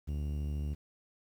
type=tone with low-pass filter; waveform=sawtooth; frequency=73.42 Hz; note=D2; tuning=in tune; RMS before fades=-35 dBFS; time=0.07-0.75 s; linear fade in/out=20 ms; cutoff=240 Hz; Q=0.56; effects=10-bit